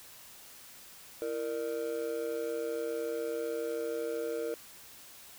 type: tone with amplitude modulation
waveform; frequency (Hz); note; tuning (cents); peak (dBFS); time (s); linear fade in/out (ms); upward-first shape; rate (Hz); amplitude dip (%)
triangle; 466.2; A#4; 0; -26; 1.22-4.54; 0; sine; 133; 95
effects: white hiss -52 dBFS RMS until 5.38 s